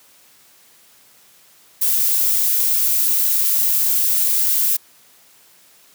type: noise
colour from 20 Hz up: violet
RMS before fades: -17 dBFS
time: 1.81-4.77 s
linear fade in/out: 10 ms
effects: white hiss -51 dBFS RMS until 5.94 s + high-pass 100 Hz 12 dB/octave